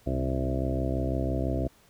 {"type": "harmonic tone with a mistuned harmonic", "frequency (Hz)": 66, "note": "C2", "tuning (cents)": 16, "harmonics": [1, 2, 3, 4, 5, 6, 7, 8, 9, 10], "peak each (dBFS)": [-30, -32, -40, -33, -35, -39, -45, -38, -40, -36], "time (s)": [0.06, 1.68], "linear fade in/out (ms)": 10, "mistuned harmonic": 2, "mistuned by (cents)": -48, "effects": ["pink hiss -60 dBFS RMS until 1.89 s"]}